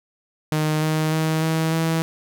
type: tone with pitch steps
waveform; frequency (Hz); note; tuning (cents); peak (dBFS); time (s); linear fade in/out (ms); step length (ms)
sawtooth; 154.3 / 156.36 / 158.45 / 160.57 / 162.72; D#3 / D#3 / D#3 / E3 / E3; -14 / +9 / +32 / -45 / -22; -15; 0.52-2.02; 0; 300
effects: none